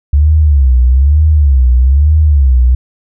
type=tone with vibrato; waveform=sine; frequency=69.3 Hz; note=C#2; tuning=in tune; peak=-4 dBFS; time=0.13-2.75 s; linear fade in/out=5 ms; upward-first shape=sine; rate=1.1 Hz; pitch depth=200 cents each way; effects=none